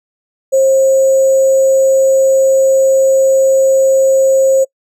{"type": "tone with sample-and-hold", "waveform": "sine", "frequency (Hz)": 534, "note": "C5", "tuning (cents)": 35, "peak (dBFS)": -6, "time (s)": [0.52, 4.65], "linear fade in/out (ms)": 20, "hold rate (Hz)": 7350, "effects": ["noise-tail reverb RT60 0.1 s tail -26 dB re dry", "low-pass 12000 Hz 12 dB/octave"]}